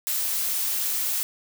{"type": "noise", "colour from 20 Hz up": "blue", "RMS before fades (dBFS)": -26, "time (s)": [0.07, 1.23], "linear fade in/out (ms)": 0, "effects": []}